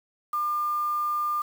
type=tone with quantisation; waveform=sine; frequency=1200 Hz; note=D6; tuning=37 cents sharp; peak=-24 dBFS; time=0.33-1.42 s; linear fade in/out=5 ms; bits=7; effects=none